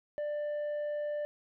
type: tone with tanh clipping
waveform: sine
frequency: 592 Hz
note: D5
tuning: 14 cents sharp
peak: -33 dBFS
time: 0.18-1.25 s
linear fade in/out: 0 ms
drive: 4 dB
effects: none